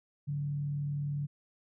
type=tone with frequency modulation; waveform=sine; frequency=144.5 Hz; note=D3; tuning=28 cents flat; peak=-31 dBFS; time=0.27-1.27 s; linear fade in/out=20 ms; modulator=39.9 Hz; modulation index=0.32; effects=none